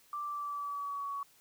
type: tone with pitch glide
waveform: sine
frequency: 1174.7 to 1124.2 Hz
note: D6 to C#6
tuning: 0 to +24 cents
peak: -35 dBFS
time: 0.13-1.23 s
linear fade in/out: 2 ms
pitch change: -76 cents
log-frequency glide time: 0.23-1.09 s
effects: white hiss -64 dBFS RMS until 1.4 s